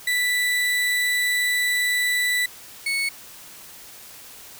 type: tone pair in turn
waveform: 35% pulse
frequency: 1975.5 / 2210 Hz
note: B6 / C#7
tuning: 0 / -6 cents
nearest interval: major second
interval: 194 cents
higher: second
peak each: -18 / -20 dBFS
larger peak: first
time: 0.07-2.46 / 2.86-3.09 s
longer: first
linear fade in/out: 5 ms
effects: white hiss -43 dBFS RMS until 4.59 s